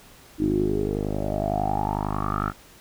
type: tone with low-pass filter sweep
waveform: 10% pulse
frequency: 51 Hz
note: G#1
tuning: 31 cents flat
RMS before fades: -25 dBFS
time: 0.38-2.53 s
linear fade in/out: 50 ms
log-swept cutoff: 310 to 1400 Hz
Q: 9.4
effects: pink hiss -50 dBFS RMS until 2.8 s